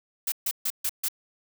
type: noise bursts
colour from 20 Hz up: blue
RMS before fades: -27 dBFS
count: 5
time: 0.27-1.085 s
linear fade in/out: 5 ms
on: 51 ms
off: 140 ms
effects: none